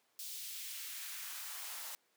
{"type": "noise with high-pass filter sweep", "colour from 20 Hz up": "white", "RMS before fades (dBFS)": -45, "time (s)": [0.19, 1.95], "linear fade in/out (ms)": 0, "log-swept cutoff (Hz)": [4200, 640], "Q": 1.1, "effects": ["pink hiss -74 dBFS RMS until 2.16 s", "high-pass 400 Hz 12 dB/octave"]}